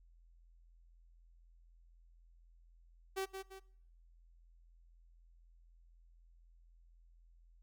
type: tone with echo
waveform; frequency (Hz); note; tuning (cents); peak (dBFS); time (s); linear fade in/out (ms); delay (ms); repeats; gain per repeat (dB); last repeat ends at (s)
sawtooth; 384.2; G4; -35; -32; 3.16-3.26; 20; 170; 2; -7; 3.6
effects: noise-tail reverb RT60 0.7 s tail -22 dB re dry + added 42 Hz sine -61 dBFS peak until 7.62 s